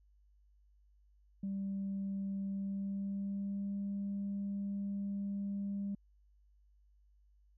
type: tone with pitch glide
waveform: sine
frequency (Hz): 196 to 199.66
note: G3 to G3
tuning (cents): 0 to +32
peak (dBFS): -34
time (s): 1.43-5.95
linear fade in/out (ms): 5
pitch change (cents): +32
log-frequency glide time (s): 2.48-3.75
effects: tanh soft clip ceiling -32 dBFS + added 50 Hz sine -64 dBFS peak until 7.57 s